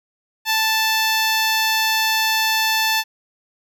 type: tone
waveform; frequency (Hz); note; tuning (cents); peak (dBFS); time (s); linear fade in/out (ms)
10% pulse; 880; A5; 0; -8; 0.45-3.04; 50
effects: none